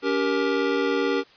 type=chord; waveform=square; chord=G diminished; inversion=second; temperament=just; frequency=282.2 / 392 / 470.4 Hz; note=Db4 / G4 / Bb4; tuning=+31 / 0 / +16 cents; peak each=-27 / -26 / -26 dBFS; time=0.02-1.24 s; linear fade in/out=50 ms; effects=white hiss -53 dBFS RMS until 1.36 s + resampled to 11025 Hz